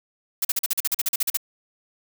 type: noise bursts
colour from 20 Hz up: blue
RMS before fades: -22 dBFS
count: 14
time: 0.42-1.372 s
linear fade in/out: 5 ms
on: 29 ms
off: 42 ms
effects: none